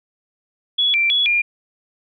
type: tone with pitch steps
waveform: sine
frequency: 3379 / 2353 / 3381 / 2400 Hz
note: G#7 / D7 / G#7 / D7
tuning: +29 / +3 / +30 / +37 cents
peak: -14 dBFS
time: 0.78-1.42 s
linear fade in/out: 10 ms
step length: 160 ms
effects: none